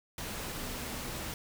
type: tone in noise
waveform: sine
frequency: 246.9 Hz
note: B3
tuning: in tune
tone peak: -48 dBFS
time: 0.61-1.13 s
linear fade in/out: 2 ms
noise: pink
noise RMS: -39 dBFS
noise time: 0.18-1.34 s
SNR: -12 dB
effects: none